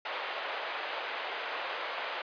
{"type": "band-pass noise", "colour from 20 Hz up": "pink", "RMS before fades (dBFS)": -37, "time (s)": [0.05, 2.22], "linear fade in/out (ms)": 5, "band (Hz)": [530, 3400], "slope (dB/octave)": 24, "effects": ["resampled to 11025 Hz"]}